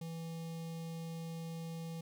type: tone with notch filter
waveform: square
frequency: 164.81 Hz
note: E3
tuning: in tune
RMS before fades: -43 dBFS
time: 0.01-2.01 s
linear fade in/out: 5 ms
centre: 1500 Hz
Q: 0.95
effects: none